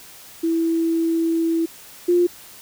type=tone pair in turn; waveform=sine; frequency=329.6 / 351.4 Hz; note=E4 / F4; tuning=0 / +11 cents; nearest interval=minor second; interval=111 cents; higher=second; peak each=-17 / -13 dBFS; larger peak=second; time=0.43-1.66 / 2.08-2.27 s; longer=first; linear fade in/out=10 ms; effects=white hiss -43 dBFS RMS until 2.61 s